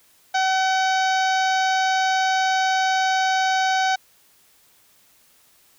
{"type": "harmonic tone", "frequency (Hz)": 758, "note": "F#5", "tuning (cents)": 42, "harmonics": [1, 2, 3, 4, 5, 6, 7, 8, 9], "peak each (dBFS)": [-19, -24, -31, -34, -32, -35, -37, -36, -42], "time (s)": [0.34, 3.96], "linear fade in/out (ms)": 10, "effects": ["white hiss -57 dBFS RMS until 5.78 s"]}